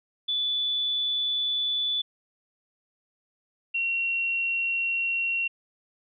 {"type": "tone pair in turn", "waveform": "sine", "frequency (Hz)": [3470, 2737], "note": ["A7", "F7"], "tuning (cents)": [-25, -36], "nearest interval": "major third", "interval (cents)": 411, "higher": "first", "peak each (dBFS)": -24, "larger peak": "neither", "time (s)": [[0.28, 2.02], [3.74, 5.48]], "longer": "neither", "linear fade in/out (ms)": 10, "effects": []}